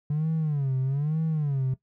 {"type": "tone with vibrato", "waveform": "triangle", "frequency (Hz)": 145, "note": "D3", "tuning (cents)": -22, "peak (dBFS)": -20, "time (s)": [0.1, 1.74], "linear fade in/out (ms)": 5, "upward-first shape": "sine", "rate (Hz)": 1.1, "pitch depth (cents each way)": 180, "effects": ["noise-tail reverb RT60 0.1 s tail -18 dB re dry", "tanh soft clip ceiling -19 dBFS"]}